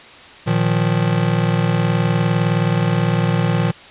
square chord, Bb suspended fourth, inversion none, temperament just, 116.54 / 155.39 / 174.81 Hz, Bb2 / Eb3 / F3, 0 / -2 / +2 cents, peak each -20 dBFS, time 0.46-3.72 s, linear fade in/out 20 ms, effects white hiss -40 dBFS RMS until 3.9 s + resampled to 8000 Hz

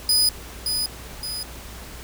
sawtooth tone with echo, 4978 Hz, D#8, in tune, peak -13 dBFS, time 0.09-0.29 s, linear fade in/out 2 ms, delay 570 ms, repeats 2, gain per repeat -6 dB, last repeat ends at 1.43 s, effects added 60 Hz sine -40 dBFS peak until 2.03 s + pink hiss -40 dBFS RMS until 2.03 s

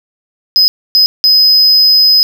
triangle tone bursts at uneven times, 5040 Hz, D#8, 21 cents sharp, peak -3 dBFS, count 3, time 0.56-0.68 / 0.95-1.06 / 1.24-2.23 s, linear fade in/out 0 ms, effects none

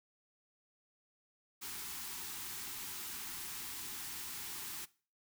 white band-stop noise, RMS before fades -44 dBFS, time 1.61-4.86 s, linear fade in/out 20 ms, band 430 to 760 Hz, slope 96 dB/octave, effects noise-tail reverb RT60 0.4 s tail -20 dB re dry

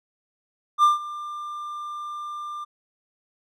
triangle tone with ADSR envelope, 1193 Hz, D6, 27 cents sharp, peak -10 dBFS, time 0.78-2.65 s, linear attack 53 ms, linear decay 150 ms, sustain -19 dB, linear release 17 ms, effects none

